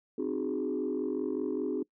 sine chord, Ab dominant seventh, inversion first, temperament equal with one note detuned, 261.6 / 306 / 370 / 415.3 Hz, C4 / Eb4 / Gb4 / Ab4, 0 / -29 / 0 / 0 cents, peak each -34 dBFS, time 0.18-1.83 s, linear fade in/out 5 ms, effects noise-tail reverb RT60 0.1 s tail -24 dB re dry + tanh soft clip ceiling -23 dBFS

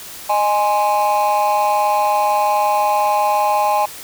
triangle tone with amplitude modulation, 830.6 Hz, G#5, in tune, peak -7 dBFS, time 0.29-3.86 s, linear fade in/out 10 ms, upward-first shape sine, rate 216 Hz, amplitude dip 100%, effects white hiss -34 dBFS RMS until 4.03 s

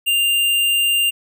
square tone, 2794 Hz, F7, in tune, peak -15 dBFS, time 0.06-1.11 s, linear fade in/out 20 ms, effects none

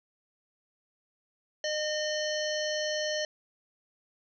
harmonic tone, 610 Hz, D#5, 34 cents flat, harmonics 1 / 3 / 5 / 7 / 9 / 10, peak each -31 / -36 / -38 / -39 / -41 / -41 dBFS, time 1.64-3.25 s, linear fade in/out 2 ms, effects none

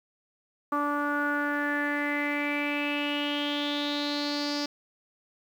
sawtooth tone with low-pass filter sweep, 290.7 Hz, D4, 18 cents flat, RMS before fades -29 dBFS, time 0.72-4.66 s, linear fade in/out 5 ms, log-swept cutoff 1200 to 5000 Hz, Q 7.1, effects 9-bit

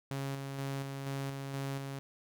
sawtooth tone with tremolo, 137.3 Hz, C#3, 16 cents flat, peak -31 dBFS, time 0.11-1.99 s, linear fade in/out 0 ms, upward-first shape square, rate 2.1 Hz, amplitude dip 35%, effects none

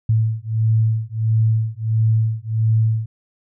sine beating tone pair, 110.3 / 111.8 Hz, A2 / A2, +5 / +28 cents, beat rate 1.5 Hz, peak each -18 dBFS, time 0.09-3.06 s, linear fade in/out 5 ms, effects none

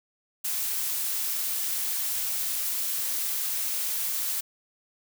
blue noise, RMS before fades -29 dBFS, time 0.44-4.41 s, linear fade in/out 10 ms, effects none

